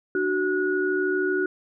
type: tone cluster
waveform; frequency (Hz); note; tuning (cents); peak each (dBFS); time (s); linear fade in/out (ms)
sine; 300.7 / 373.6 / 1457; D4 / F#4 / F#6; +41 / +17 / -27; -29 / -23 / -27; 0.15-1.46; 2
effects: none